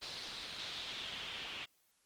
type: noise with low-pass filter sweep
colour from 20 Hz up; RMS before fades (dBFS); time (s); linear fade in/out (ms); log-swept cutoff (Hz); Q
white; -44; 0.01-1.66; 20; 4400 to 2900; 3.2
effects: white hiss -74 dBFS RMS until 2.05 s + Opus 32 kbps